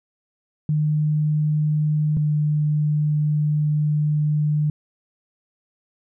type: tone pair in turn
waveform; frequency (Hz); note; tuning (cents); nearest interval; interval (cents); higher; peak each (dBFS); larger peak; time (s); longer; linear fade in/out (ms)
sine; 151.8 / 150.32; D#3 / D3; -42 / +41; unison; 17; first; -17; neither; 0.69-2.17 / 2.17-4.7; second; 2
effects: none